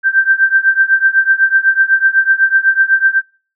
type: tone with tremolo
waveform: sine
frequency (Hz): 1567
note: G6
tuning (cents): -1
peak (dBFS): -4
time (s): 0.03-3.22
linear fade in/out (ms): 50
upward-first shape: triangle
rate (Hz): 8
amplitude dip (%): 95
effects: noise-tail reverb RT60 0.4 s tail -25 dB re dry